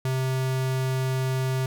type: tone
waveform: square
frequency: 130.81 Hz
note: C3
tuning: in tune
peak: -24 dBFS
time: 0.05-1.66 s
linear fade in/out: 2 ms
effects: none